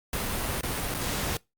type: noise with dropouts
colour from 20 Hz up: pink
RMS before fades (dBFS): -30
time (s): 0.13-1.37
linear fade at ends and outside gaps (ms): 2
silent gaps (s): 0.611-0.632 / 0.942-0.946
effects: noise-tail reverb RT60 0.2 s tail -23 dB re dry + Opus 48 kbps